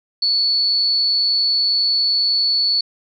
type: tone with amplitude modulation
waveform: sine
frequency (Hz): 4435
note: C#8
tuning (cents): 0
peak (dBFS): -12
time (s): 0.22-2.81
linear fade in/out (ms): 5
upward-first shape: sine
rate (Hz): 202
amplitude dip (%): 50
effects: none